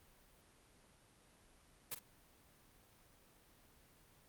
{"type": "noise with echo", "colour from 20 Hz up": "white", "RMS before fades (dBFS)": -42, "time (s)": [1.91, 1.95], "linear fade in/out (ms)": 10, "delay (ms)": 44, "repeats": 1, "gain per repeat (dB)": -10, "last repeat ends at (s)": 1.994, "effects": ["pink hiss -67 dBFS RMS until 4.28 s", "Opus 32 kbps"]}